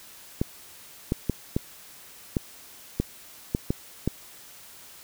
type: clicks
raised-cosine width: 3 ms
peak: -10 dBFS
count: 9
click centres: 0.415 / 1.121 / 1.297 / 1.565 / 2.368 / 3 / 3.549 / 3.705 / 4.076 s
effects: white hiss -48 dBFS RMS until 5.03 s